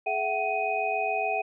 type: tone cluster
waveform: sine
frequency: 425 / 669 / 756 / 2498 Hz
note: G#4 / E5 / F#5 / D#7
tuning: +40 / +25 / +37 / +6 cents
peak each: -34 / -31 / -28 / -31 dBFS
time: 0.06-1.42 s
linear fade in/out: 10 ms
effects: none